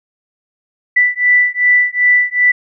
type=beating tone pair; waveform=sine; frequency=1975.5 / 1978.1 Hz; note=B6 / B6; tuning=0 / +2 cents; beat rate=2.6 Hz; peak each=-12 dBFS; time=0.96-2.52 s; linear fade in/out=10 ms; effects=none